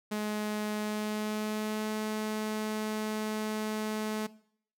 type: tone with pitch glide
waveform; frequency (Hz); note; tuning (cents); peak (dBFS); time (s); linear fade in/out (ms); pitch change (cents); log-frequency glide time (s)
sawtooth; 211.5 to 215.3; G#3 to A3; +32 to -37; -27; 0.11-4.27; 10; +31; 0.77-1.89
effects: noise-tail reverb RT60 0.6 s tail -19 dB re dry